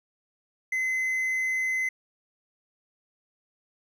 triangle tone, 2046 Hz, C7, 39 cents flat, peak -23 dBFS, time 0.72-1.89 s, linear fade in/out 5 ms, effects none

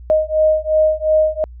sine beating tone pair, 621 / 623.8 Hz, D#5 / D#5, -3 / +4 cents, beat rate 2.8 Hz, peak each -15 dBFS, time 0.1-1.44 s, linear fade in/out 0 ms, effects added 60 Hz sine -33 dBFS peak until 1.6 s

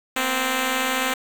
5% pulse tone pair together, 236.7 / 259.9 Hz, A#3 / C4, +27 / -11 cents, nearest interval major second, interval 162 cents, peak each -18 / -10 dBFS, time 0.16-1.14 s, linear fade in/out 5 ms, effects 7-bit

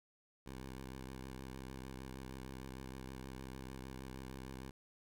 10% pulse tone with vibrato, 65.41 Hz, C2, in tune, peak -38 dBFS, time 0.46-4.71 s, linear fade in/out 5 ms, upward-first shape square, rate 6.5 Hz, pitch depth 33 cents each way, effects none

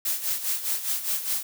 blue noise with tremolo, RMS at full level -25 dBFS, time 0.05-1.43 s, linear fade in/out 5 ms, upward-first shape sine, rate 4.9 Hz, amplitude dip 70%, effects none

